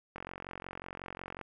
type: click train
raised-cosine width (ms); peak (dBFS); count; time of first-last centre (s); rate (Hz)
0.5; -26; 58; 0.16-1.413; 45.5
effects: none